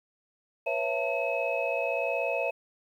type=tone cluster; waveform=sine; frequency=488 / 549 / 665 / 896 / 2567 Hz; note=B4 / C#5 / E5 / A5 / E7; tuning=-21 / -17 / +15 / +31 / -47 cents; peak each=-34 / -31 / -31 / -38 / -32 dBFS; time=0.66-2.51 s; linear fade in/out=10 ms; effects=tanh soft clip ceiling -15 dBFS + 10-bit